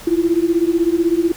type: beating tone pair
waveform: sine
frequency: 330 / 346 Hz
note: E4 / F4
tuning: +2 / -16 cents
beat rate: 16 Hz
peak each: -16 dBFS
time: 0.07-1.32 s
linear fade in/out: 5 ms
effects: pink hiss -37 dBFS RMS until 1.36 s